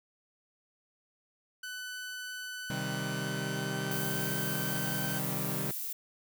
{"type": "tone with pitch glide", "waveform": "sawtooth", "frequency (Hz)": [1499, 1537.6], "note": ["F#6", "G6"], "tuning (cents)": [22, -34], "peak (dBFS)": -35, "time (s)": [1.63, 5.19], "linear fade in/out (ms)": 5, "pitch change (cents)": 44, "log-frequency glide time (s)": [2.72, 4.28]}
{"type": "chord", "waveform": "sawtooth", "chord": "C minor", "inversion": "none", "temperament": "equal", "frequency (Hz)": [130.81, 155.56, 196], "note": ["C3", "Eb3", "G3"], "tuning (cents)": [0, 0, 0], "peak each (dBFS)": -34, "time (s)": [2.7, 5.71], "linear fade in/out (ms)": 0}
{"type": "noise", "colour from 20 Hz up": "violet", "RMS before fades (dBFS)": -37, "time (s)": [3.91, 5.93], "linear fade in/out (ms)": 5}
{"effects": []}